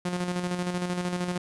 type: tone with tremolo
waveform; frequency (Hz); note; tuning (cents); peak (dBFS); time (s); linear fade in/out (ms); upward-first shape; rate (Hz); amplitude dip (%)
sawtooth; 178.4; F3; +37; -22; 0.05-1.38; 5; square; 13; 45
effects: resampled to 24000 Hz